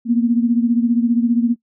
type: beating tone pair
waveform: sine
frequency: 233.1 / 248.1 Hz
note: A#3 / B3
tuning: 0 / +8 cents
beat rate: 15 Hz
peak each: -14 / -19 dBFS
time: 0.05-1.56 s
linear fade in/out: 50 ms
effects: noise-tail reverb RT60 0.1 s tail -22 dB re dry